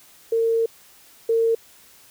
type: tone pair in turn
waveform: sine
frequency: 455.8 / 455.8 Hz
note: A#4 / A#4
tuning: -39 / -39 cents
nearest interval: unison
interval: 0 cents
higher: neither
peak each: -17 / -16 dBFS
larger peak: second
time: 0.32-0.66 / 1.29-1.55 s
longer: first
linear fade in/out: 5 ms
effects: white hiss -51 dBFS RMS until 2.1 s